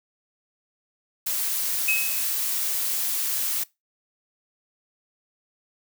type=noise; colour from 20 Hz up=blue; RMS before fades=-26 dBFS; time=1.26-3.64 s; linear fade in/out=10 ms
type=tone with exponential decay; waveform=triangle; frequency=2562 Hz; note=E7; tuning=50 cents flat; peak=-17 dBFS; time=1.88-2.39 s; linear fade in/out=5 ms; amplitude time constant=110 ms
effects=noise-tail reverb RT60 0.2 s tail -21 dB re dry